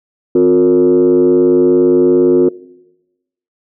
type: tone with frequency modulation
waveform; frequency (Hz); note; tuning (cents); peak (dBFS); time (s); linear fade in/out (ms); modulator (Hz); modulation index
sine; 360; F#4; -47; -5; 0.35-2.49; 5; 97.4; 0.93
effects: noise-tail reverb RT60 1.0 s tail -22 dB re dry + tanh soft clip ceiling -2 dBFS